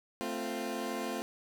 20% pulse chord, F major, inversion first, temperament equal with one note detuned, 222 / 261.6 / 349.2 Hz, A3 / C4 / F4, +16 / 0 / 0 cents, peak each -34 dBFS, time 0.21-1.22 s, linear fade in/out 0 ms, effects 11-bit

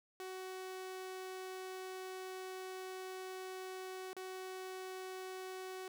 sawtooth tone with dropouts, 374.2 Hz, F#4, 20 cents sharp, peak -40 dBFS, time 0.2-5.88 s, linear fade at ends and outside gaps 1 ms, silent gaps 4.131-4.166 s, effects none

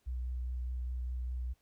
sine tone with vibrato, 62 Hz, B1, 7 cents sharp, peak -34 dBFS, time 0.06-1.54 s, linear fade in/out 20 ms, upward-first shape triangle, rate 4.9 Hz, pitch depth 19 cents each way, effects pink hiss -75 dBFS RMS until 1.61 s

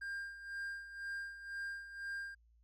triangle tone with tremolo, 1600 Hz, G6, 35 cents sharp, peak -37 dBFS, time 0.01-2.35 s, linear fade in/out 10 ms, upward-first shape sine, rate 2 Hz, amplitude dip 70%, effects added 57 Hz sine -65 dBFS peak until 2.63 s

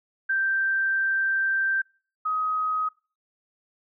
sine tone pair in turn, 1568 / 1260.7 Hz, G6 / D#6, 0 / +22 cents, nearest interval major third, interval 378 cents, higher first, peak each -21 / -23 dBFS, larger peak first, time 0.29-1.82 / 2.25-2.89 s, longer first, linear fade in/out 10 ms, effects noise-tail reverb RT60 0.4 s tail -25 dB re dry

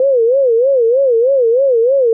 sine tone with vibrato, 501 Hz, B4, 25 cents sharp, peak -8 dBFS, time 0-2.13 s, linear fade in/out 2 ms, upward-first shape sine, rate 3.2 Hz, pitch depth 180 cents each way, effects none

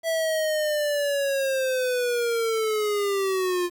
square linear sweep, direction down, 660 to 349 Hz, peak -23 dBFS, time 0.03-3.7 s, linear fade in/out 50 ms, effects 9-bit

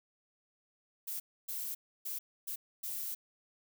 violet noise bursts at uneven times, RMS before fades -39 dBFS, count 5, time 1.07-1.2 / 1.48-1.75 / 2.05-2.19 / 2.47-2.56 / 2.83-3.15 s, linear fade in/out 10 ms, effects none

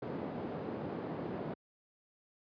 white band-pass noise, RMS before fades -40 dBFS, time 0.02-1.54 s, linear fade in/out 5 ms, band 130 to 450 Hz, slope 12 dB/octave, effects high-pass 80 Hz 12 dB/octave + resampled to 11025 Hz

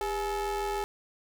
square ring-modulated tone, 222.4 Hz, A3, 19 cents sharp, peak -27 dBFS, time 0.01-0.84 s, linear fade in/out 0 ms, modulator 624 Hz, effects none

